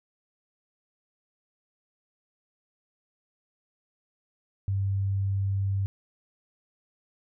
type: tone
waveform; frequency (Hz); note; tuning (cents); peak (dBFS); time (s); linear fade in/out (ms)
sine; 98; G2; 0; -24; 4.68-5.86; 0
effects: none